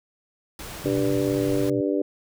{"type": "noise", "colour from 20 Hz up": "pink", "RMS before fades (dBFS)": -37, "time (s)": [0.59, 1.7], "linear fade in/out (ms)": 2}
{"type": "tone with vibrato", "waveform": "sine", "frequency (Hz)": 126.9, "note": "B2", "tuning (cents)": 47, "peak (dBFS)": -29, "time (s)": [0.84, 1.81], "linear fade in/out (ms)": 5, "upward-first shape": "triangle", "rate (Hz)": 8.3, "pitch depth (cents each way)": 140}
{"type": "harmonic tone", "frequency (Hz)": 98, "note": "G2", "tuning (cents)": 0, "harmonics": [3, 4, 5, 6], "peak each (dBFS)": [-24, -26, -28, -30], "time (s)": [0.85, 2.02], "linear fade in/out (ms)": 5}
{"effects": []}